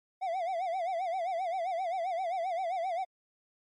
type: tone with vibrato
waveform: triangle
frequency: 714 Hz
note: F5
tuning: 38 cents sharp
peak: -28 dBFS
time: 0.21-3.05 s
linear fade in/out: 20 ms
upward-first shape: sine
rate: 7.6 Hz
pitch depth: 140 cents each way
effects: MP3 48 kbps